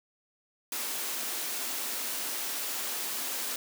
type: high-pass noise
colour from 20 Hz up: white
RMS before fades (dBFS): -34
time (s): 0.72-3.56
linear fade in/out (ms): 2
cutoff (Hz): 210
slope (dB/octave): 96
effects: none